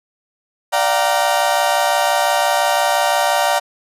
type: chord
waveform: 35% pulse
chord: G minor seventh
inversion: second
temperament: equal with one note detuned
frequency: 587.3 / 698.5 / 764.3 / 932.3 Hz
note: D5 / F5 / G5 / Bb5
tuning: 0 / 0 / -44 / 0 cents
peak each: -18 dBFS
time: 0.72-3.6 s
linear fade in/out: 20 ms
effects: resampled to 32000 Hz